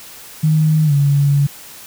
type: tone with pitch glide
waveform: sine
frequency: 155.56 to 141.83 Hz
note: D#3 to C#3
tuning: 0 to +40 cents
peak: -10 dBFS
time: 0.43-1.47 s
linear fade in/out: 10 ms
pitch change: -160 cents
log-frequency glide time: 0.85-0.93 s
effects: white hiss -37 dBFS RMS until 1.86 s